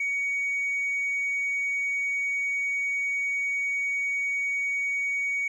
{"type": "tone", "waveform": "sine", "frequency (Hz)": 2245, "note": "C#7", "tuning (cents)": 21, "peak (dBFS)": -23, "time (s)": [0, 5.48], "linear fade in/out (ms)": 5, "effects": ["tanh soft clip ceiling -23 dBFS", "10-bit"]}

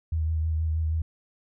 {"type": "tone with vibrato", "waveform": "sine", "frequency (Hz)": 79.6, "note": "D#2", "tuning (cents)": 40, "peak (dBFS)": -23, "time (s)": [0.12, 1.02], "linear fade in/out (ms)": 5, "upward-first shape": "triangle", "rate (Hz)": 6.3, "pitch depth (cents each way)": 33, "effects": []}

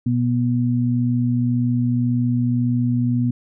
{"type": "tone pair together", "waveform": "sine", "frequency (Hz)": [121.85, 243.7], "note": ["B2", "B3"], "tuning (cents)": [-23, -23], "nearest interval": "octave", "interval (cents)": 1200, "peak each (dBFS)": -19, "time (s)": [0.06, 3.31], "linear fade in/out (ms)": 5, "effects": []}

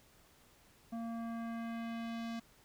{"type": "tone with low-pass filter sweep", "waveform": "square", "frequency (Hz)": 230, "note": "A#3", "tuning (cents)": -23, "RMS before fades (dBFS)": -41, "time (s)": [0.92, 2.4], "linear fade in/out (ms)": 10, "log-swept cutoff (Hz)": [840, 5200], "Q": 1.1, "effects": ["pink hiss -65 dBFS RMS until 2.64 s"]}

